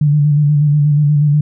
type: tone with vibrato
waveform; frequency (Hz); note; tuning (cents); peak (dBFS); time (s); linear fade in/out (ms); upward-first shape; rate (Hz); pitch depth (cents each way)
sine; 147.4; D3; +7; -8; 0.01-1.41; 5; square; 8.3; 32
effects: none